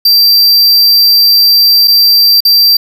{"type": "tone with dropouts", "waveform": "square", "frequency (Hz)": 4699, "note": "D8", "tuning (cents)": 0, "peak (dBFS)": -4, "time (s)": [0.05, 2.77], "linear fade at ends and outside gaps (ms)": 5, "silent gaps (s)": [[1.875, 1.879], [2.405, 2.45]], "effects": []}